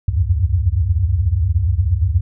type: tone cluster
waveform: sine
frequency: 68.4 / 81.8 / 90 / 98.6 Hz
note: C#2 / E2 / F#2 / G2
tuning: -23 / -13 / -47 / +11 cents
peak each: -19 dBFS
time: 0.08-2.21 s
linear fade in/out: 5 ms
effects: none